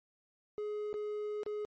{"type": "tone with dropouts", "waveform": "triangle", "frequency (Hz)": 420, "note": "G#4", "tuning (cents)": 19, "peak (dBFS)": -33, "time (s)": [0.58, 1.65], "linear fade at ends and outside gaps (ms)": 0, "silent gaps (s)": [[0.93, 0.941], [1.433, 1.463]], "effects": ["MP3 32 kbps"]}